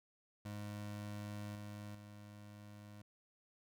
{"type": "tone with level steps", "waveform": "25% pulse", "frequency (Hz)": 103.83, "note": "G#2", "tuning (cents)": 0, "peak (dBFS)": [-40, -43, -49], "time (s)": [0.45, 3.02], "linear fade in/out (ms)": 5, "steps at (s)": [1.55, 1.95], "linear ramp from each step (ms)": 2, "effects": []}